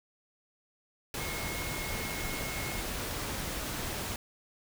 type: tone in noise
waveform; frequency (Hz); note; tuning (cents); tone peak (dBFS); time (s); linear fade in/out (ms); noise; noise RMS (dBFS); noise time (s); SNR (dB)
sine; 2166; C#7; -41; -41; 1.2-2.81; 2; pink; -36; 1.14-4.16; -8
effects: none